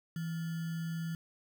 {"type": "tone with sample-and-hold", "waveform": "sine", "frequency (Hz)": 164.81, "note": "E3", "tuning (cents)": 0, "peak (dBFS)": -34, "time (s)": [0.16, 1.15], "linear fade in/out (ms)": 2, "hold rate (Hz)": 1575, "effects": []}